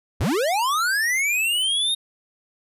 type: linear sweep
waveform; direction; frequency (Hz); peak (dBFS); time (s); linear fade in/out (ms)
square; up; 54 to 3736; -20; 0.2-1.95; 10
effects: resampled to 32000 Hz